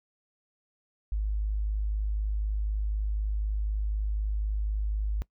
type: tone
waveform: sine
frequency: 52 Hz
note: G#1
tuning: 3 cents sharp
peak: -26 dBFS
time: 1.12-5.22 s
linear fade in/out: 0 ms
effects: noise-tail reverb RT60 0.1 s tail -21 dB re dry